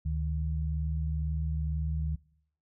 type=tone pair together; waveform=sine; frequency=73.46 / 155.56 Hz; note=D2 / D#3; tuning=+1 / 0 cents; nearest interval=octave + minor second; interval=1299 cents; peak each=-29 / -34 dBFS; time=0.05-2.16 s; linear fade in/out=10 ms; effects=noise-tail reverb RT60 0.7 s tail -24 dB re dry